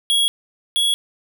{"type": "tone pair in turn", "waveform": "square", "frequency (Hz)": [3322, 3347], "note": ["G#7", "G#7"], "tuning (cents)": [0, 13], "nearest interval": "unison", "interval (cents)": 13, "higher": "second", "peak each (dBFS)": [-15, -16], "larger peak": "first", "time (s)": [[0.1, 0.28], [0.76, 0.94]], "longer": "neither", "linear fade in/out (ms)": 0, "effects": []}